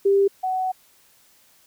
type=tone pair in turn; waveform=sine; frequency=396 / 747.5 Hz; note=G4 / F#5; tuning=+18 / +17 cents; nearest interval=major seventh; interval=1099 cents; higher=second; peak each=-14 / -21 dBFS; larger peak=first; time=0.05-0.28 / 0.43-0.72 s; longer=second; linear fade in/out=10 ms; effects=white hiss -57 dBFS RMS until 1.66 s

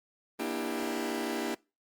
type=chord; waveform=sawtooth; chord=E half-diminished seventh; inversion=second; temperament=just; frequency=237.3 / 296.7 / 329.6 / 395.6 Hz; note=Bb3 / D4 / E4 / G4; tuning=+31 / +18 / 0 / +16 cents; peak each=-33 dBFS; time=0.39-1.55 s; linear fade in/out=10 ms; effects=noise-tail reverb RT60 0.3 s tail -25 dB re dry + Opus 32 kbps

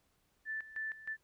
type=tone with tremolo; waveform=sine; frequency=1760 Hz; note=A6; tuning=in tune; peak=-36 dBFS; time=0.45-1.17 s; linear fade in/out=50 ms; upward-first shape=square; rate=3.2 Hz; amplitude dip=80%; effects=pink hiss -75 dBFS RMS until 1.23 s

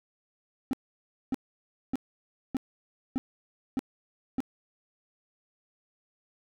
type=tone bursts; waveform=triangle; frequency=261.6 Hz; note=C4; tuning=in tune; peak=-23 dBFS; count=7; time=0.71-4.404 s; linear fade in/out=0 ms; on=22 ms; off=590 ms; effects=none

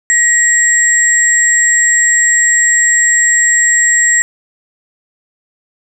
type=tone pair together; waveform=sine; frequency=1900 / 7600 Hz; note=A#6 / A#8; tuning=+33 / +33 cents; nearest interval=2 octaves; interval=2400 cents; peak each=-10 dBFS; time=0.1-4.22 s; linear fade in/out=0 ms; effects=none

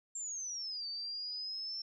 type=exponential two-way sweep; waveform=sine; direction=down then up; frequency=7459 to 4564 to 5390 Hz; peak=-38 dBFS; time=0.15-1.82 s; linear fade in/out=5 ms; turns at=0.87 s; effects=none

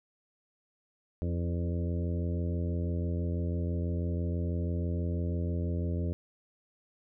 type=harmonic tone with a mistuned harmonic; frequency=86.1 Hz; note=F2; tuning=24 cents flat; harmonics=1 / 2 / 3 / 4 / 5 / 6 / 7; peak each=-30 / -36 / -40 / -42 / -44 / -46 / -47 dBFS; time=1.22-6.13 s; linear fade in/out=0 ms; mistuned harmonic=4; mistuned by=-29 cents; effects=none

